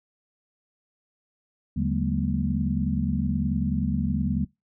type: tone cluster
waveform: sine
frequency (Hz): 77.2 / 144.3 / 188.7 / 207.5 / 238.1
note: D#2 / D3 / F#3 / G#3 / A#3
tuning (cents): -13 / -30 / +34 / -1 / +37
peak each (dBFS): -29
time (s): 1.76-4.45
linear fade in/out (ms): 10
effects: noise-tail reverb RT60 0.2 s tail -22 dB re dry